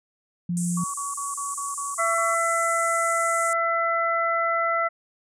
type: tone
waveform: sine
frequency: 174.61 Hz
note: F3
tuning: in tune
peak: -23 dBFS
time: 0.49-0.84 s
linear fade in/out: 5 ms
type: band-pass noise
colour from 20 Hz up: pink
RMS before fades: -34 dBFS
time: 0.57-3.53 s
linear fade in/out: 0 ms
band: 7200 to 9400 Hz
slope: 48 dB/octave
type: tone bursts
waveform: sine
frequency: 1129 Hz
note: C#6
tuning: 31 cents sharp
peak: -29 dBFS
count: 8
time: 0.77-2.347 s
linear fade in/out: 5 ms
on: 170 ms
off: 31 ms
type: harmonic tone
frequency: 670 Hz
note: E5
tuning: 28 cents sharp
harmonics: 1 / 2 / 3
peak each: -26 / -23 / -28 dBFS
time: 1.98-4.89 s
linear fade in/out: 20 ms
effects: none